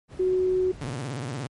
brown noise, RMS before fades -38 dBFS, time 0.08-0.95 s, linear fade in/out 50 ms
sine tone, 370 Hz, F#4, in tune, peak -20 dBFS, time 0.19-0.72 s, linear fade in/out 10 ms
sawtooth tone with vibrato, 130.81 Hz, C3, in tune, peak -26 dBFS, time 0.81-1.47 s, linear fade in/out 5 ms, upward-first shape sine, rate 17 Hz, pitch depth 230 cents each way
effects high-pass 60 Hz 12 dB/octave + MP3 48 kbps

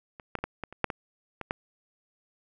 clicks, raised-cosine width 0.5 ms, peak -28 / -14 / -27 / -15 / -19 / -29 / -8 / -17 / -20 / -13 dBFS, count 10, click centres 0.198 / 0.353 / 0.388 / 0.44 / 0.637 / 0.726 / 0.843 / 0.902 / 1.413 / 1.509 s, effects none

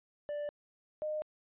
triangle / sine tone pair in turn, 587.3 / 611.9 Hz, D5 / D#5, 0 / -29 cents, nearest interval minor second, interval 71 cents, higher second, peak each -33 / -33 dBFS, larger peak neither, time 0.29-0.49 / 1.02-1.22 s, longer neither, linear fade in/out 0 ms, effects resampled to 8000 Hz

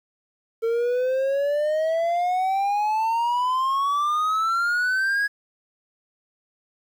triangle exponential sweep, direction up, 451.3 to 1672 Hz, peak -18 dBFS, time 0.62-5.28 s, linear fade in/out 20 ms, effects 9-bit

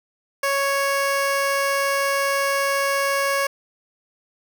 15% pulse tone, 554.4 Hz, C#5, in tune, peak -13 dBFS, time 0.43-3.47 s, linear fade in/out 5 ms, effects none

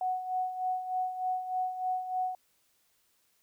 sine tone with tremolo, 740 Hz, F#5, in tune, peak -27 dBFS, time 0.01-2.35 s, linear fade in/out 2 ms, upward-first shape sine, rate 3.3 Hz, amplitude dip 65%, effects white hiss -71 dBFS RMS until 3.42 s

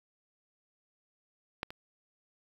clicks, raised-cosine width 0.3 ms, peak -17 / -27 dBFS, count 2, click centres 1.631 / 1.705 s, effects 8-bit

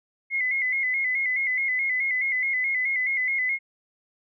sine tone with vibrato, 2081 Hz, C7, 10 cents flat, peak -22 dBFS, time 0.3-3.59 s, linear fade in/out 50 ms, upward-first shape square, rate 4.7 Hz, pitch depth 59 cents each way, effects none

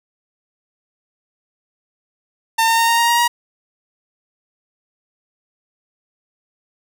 sawtooth tone with pitch steps, 904 / 911.9 / 919.8 / 927.8 / 935.9 / 944 / 952.2 Hz, A5 / A#5 / A#5 / A#5 / A#5 / A#5 / A#5, +47 / -38 / -23 / -8 / +7 / +22 / +37 cents, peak -9 dBFS, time 2.58-3.28 s, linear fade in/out 10 ms, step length 100 ms, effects none

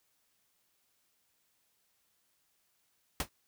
pink noise with exponential decay, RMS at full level -28 dBFS, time 3.2-3.29 s, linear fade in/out 2 ms, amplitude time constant 18 ms, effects white hiss -75 dBFS RMS until 3.47 s

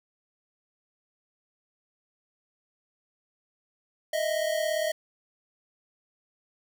square tone pair together, 621.8 / 659.3 Hz, D#5 / E5, -1 / 0 cents, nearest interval minor second, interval 101 cents, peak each -28 / -31 dBFS, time 4.13-4.92 s, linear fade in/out 5 ms, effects none

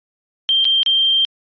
sine tone with dropouts, 3163 Hz, G7, 15 cents sharp, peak -12 dBFS, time 0.49-1.25 s, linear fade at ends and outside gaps 0 ms, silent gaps 0.645-0.652 / 0.831-0.862 s, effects resampled to 11025 Hz

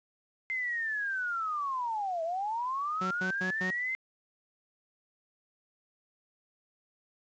sine linear two-way sweep, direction down then up, 2093 to 638 to 2093 Hz, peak -30 dBFS, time 0.5-3.95 s, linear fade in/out 0 ms, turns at 2.23 s
sawtooth tone bursts, 185 Hz, F#3, in tune, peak -29 dBFS, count 4, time 3.01-3.707 s, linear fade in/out 5 ms, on 100 ms, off 99 ms
effects resampled to 16000 Hz + 10-bit

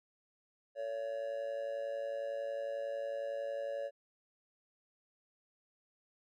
triangle tone with amplitude modulation, 564 Hz, C#5, 30 cents sharp, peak -31 dBFS, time 0.75-3.91 s, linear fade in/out 50 ms, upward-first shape sine, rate 111 Hz, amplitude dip 70%, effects none

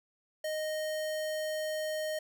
square tone, 620 Hz, D#5, 6 cents flat, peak -33 dBFS, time 0.44-2.19 s, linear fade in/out 5 ms, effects none

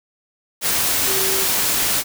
sine tone in noise, 384.8 Hz, G4, 32 cents flat, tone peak -26 dBFS, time 1.04-1.46 s, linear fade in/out 50 ms, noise white, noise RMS -19 dBFS, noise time 0.61-2.04 s, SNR -10 dB, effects none

